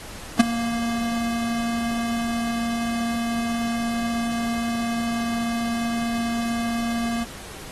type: tone with ADSR envelope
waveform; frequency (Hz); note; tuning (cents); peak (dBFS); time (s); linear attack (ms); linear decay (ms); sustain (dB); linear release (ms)
square; 233.1; A#3; 0; -8; 0.39-7.25; 11; 18; -16; 22
effects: pink hiss -39 dBFS RMS until 7.71 s + AAC 32 kbps